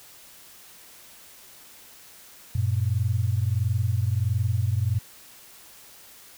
sine tone pair together, 95.04 / 116.54 Hz, F#2 / A#2, +47 / 0 cents, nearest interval major third, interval 353 cents, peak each -24 dBFS, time 2.55-4.99 s, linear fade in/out 5 ms, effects white hiss -49 dBFS RMS until 6.37 s

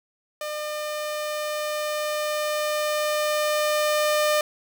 sawtooth tone with level ramp, 603 Hz, D5, 46 cents sharp, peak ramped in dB -25 to -15 dBFS, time 0.41-4.41 s, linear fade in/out 2 ms, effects none

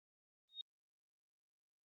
sine tone with exponential growth, 3721 Hz, A#7, 4 cents flat, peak -39 dBFS, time 0.49-0.61 s, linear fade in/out 1 ms, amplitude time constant 26 ms, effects Opus 24 kbps

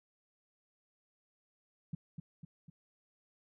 sine tone with echo, 160 Hz, D#3, 49 cents sharp, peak -34 dBFS, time 1.93-1.95 s, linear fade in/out 5 ms, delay 250 ms, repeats 3, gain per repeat -5 dB, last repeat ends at 2.7 s, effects none

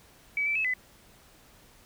sine tone with pitch steps, 2283 / 2325 / 2592 / 2010 Hz, D7 / D7 / E7 / B6, -50 / -18 / -30 / +30 cents, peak -25 dBFS, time 0.37-0.738 s, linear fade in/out 2 ms, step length 92 ms, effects pink hiss -57 dBFS RMS until 1.85 s

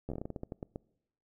slowing click train, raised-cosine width 2 ms, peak -25 dBFS, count 14, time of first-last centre 0.09-0.759 s, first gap 12 ms, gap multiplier 1.22, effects noise-tail reverb RT60 0.8 s tail -24 dB re dry

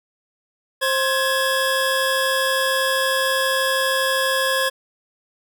25% pulse tone pair together, 529 / 1679.5 Hz, C5 / G#6, +19 / +19 cents, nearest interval octave + minor sixth, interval 2000 cents, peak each -17 dBFS, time 0.81-4.7 s, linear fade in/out 20 ms, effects none

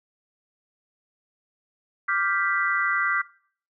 sine chord, G dominant seventh, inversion second, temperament equal, 1174.7 / 1396.9 / 1568 / 1975.5 Hz, D6 / F6 / G6 / B6, 0 / 0 / 0 / 0 cents, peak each -27 dBFS, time 2.08-3.22 s, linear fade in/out 10 ms, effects noise-tail reverb RT60 0.5 s tail -20 dB re dry

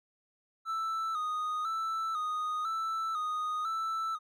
triangle tone with vibrato, 1281 Hz, E6, 50 cents flat, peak -29 dBFS, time 0.65-4.19 s, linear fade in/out 50 ms, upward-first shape square, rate 1 Hz, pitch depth 55 cents each way, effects none

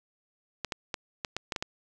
clicks, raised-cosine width 0.2 ms, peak -14 dBFS, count 8, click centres 0.647 / 0.722 / 0.942 / 1.248 / 1.366 / 1.522 / 1.562 / 1.625 s, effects none

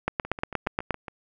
two click trains, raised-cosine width 0.5 ms, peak -9 / -21 dBFS, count 8 / 7, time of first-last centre 0.08-0.907 / 0.25-1.082 s, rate 8.46 / 7.21 Hz, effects none

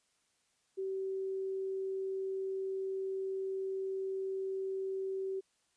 sine tone, 383.7 Hz, G4, 37 cents flat, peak -34 dBFS, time 0.77-5.41 s, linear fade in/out 20 ms, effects white hiss -75 dBFS RMS until 5.76 s + resampled to 22050 Hz

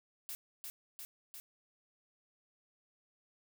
blue noise with echo, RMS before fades -43 dBFS, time 0.29-0.35 s, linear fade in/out 0 ms, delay 350 ms, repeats 3, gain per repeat -2 dB, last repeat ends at 1.4 s, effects none

